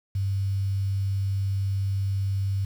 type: tone with quantisation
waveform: sine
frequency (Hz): 97.7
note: G2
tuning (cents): -5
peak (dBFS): -23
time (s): 0.15-2.65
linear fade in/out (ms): 5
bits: 8
effects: none